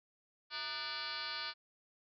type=tone with frequency modulation; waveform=sine; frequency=2885 Hz; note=F#7; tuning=44 cents flat; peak=-38 dBFS; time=0.5-1.54 s; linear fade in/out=50 ms; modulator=279 Hz; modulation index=6.7; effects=none